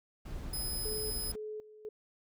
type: noise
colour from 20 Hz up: brown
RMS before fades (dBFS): -41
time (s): 0.25-1.36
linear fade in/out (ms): 10
type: tone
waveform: 5% pulse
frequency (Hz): 5060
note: D#8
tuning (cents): +28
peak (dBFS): -30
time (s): 0.53-1.32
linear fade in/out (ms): 5
type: tone with tremolo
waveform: sine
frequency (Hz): 428.1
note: A4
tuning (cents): -47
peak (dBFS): -38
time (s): 0.85-1.89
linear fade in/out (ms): 5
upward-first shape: square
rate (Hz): 2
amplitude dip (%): 80
effects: none